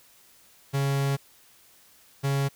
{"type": "tone pair in turn", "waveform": "45% pulse", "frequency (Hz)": [138.59, 138.59], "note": ["C#3", "C#3"], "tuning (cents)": [0, 0], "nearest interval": "unison", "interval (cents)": 0, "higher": "neither", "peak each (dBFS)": -23, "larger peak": "neither", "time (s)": [[0.73, 1.17], [2.23, 2.49]], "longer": "first", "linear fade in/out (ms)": 20, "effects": ["white hiss -57 dBFS RMS until 2.55 s"]}